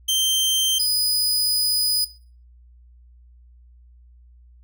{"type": "tone pair in turn", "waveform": "sawtooth", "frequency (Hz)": [3136, 4978], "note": ["G7", "D#8"], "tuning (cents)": [0, 0], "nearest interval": "minor sixth", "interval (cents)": 800, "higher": "second", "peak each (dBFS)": -15, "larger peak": "neither", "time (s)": [[0.08, 0.79], [0.79, 2.05]], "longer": "second", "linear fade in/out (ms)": 10, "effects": ["noise-tail reverb RT60 0.4 s tail -18 dB re dry", "added 60 Hz sine -47 dBFS peak until 4.63 s"]}